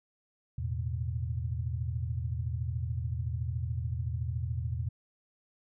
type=chord; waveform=sine; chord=E suspended fourth; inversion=none; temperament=just; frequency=82.41 / 109.88 / 123.61 Hz; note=E2 / A2 / B2; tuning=0 / -2 / +2 cents; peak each=-34 / -36 / -35 dBFS; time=0.58-4.89 s; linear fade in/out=5 ms; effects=none